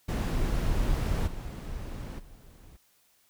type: noise with level steps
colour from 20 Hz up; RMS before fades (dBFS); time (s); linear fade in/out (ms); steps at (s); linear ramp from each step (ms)
brown; -27 / -37 / -51; 0.08-2.77; 10; 1.26 / 2.18; 20
effects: white hiss -66 dBFS RMS until 3.29 s